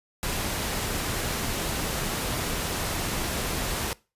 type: noise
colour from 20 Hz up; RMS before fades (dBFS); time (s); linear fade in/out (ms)
pink; -29; 0.23-3.93; 0
effects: noise-tail reverb RT60 0.3 s tail -22 dB re dry + resampled to 32000 Hz